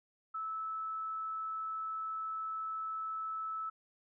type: tone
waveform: sine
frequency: 1307 Hz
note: E6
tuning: 15 cents flat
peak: -36 dBFS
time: 0.34-3.7 s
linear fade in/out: 10 ms
effects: none